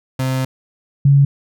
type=tone pair in turn; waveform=35% pulse / sine; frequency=130.81 / 140.04 Hz; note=C3 / C#3; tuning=0 / +18 cents; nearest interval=minor second; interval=118 cents; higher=second; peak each=-15 / -7 dBFS; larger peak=second; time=0.19-0.45 / 1.05-1.25 s; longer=first; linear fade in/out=5 ms; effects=none